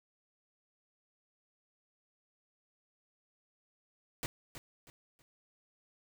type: noise with echo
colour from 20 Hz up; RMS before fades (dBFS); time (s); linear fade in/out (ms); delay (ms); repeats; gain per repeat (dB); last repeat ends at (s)
pink; -37; 4.23-4.26; 0; 320; 3; -10; 5.22
effects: none